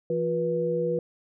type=tone cluster; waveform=sine; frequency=168.4 / 358.2 / 486.4 Hz; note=E3 / F4 / B4; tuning=+37 / +44 / -26 cents; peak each=-31 / -31 / -25 dBFS; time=0.1-0.99 s; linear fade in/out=2 ms; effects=none